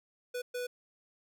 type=tone bursts at uneven times; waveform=square; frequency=492.9 Hz; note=B4; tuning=3 cents flat; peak=-35 dBFS; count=2; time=0.34-0.42 / 0.54-0.67 s; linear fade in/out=10 ms; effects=none